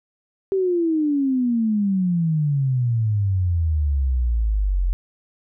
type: exponential sweep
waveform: sine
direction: down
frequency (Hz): 392 to 42.78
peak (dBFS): -17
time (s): 0.52-4.93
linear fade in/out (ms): 0
effects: none